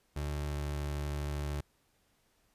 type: tone with pitch glide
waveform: 30% pulse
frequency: 73.42 to 72.83 Hz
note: D2 to D2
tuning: 0 to -14 cents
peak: -31 dBFS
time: 0.16-1.61 s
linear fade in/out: 5 ms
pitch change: -14 cents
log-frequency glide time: 0.47-0.55 s
effects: pink hiss -72 dBFS RMS until 2.54 s + resampled to 32000 Hz